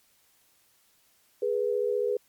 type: tone pair together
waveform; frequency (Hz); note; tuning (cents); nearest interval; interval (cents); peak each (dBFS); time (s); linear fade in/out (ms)
sine; 415.3 / 490.3; G#4 / B4; 0 / -13; minor third; 287; -27; 1.42-2.17; 5
effects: white hiss -65 dBFS RMS until 2.28 s + MP3 96 kbps